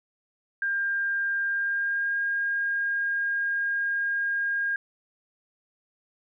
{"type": "tone with pitch glide", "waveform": "sine", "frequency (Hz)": [1600, 1619.5], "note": ["G6", "G#6"], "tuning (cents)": [35, -44], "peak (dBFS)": -24, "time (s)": [0.62, 4.76], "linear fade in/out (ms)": 2, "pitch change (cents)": 21, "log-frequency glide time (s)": [1.47, 2.17], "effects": []}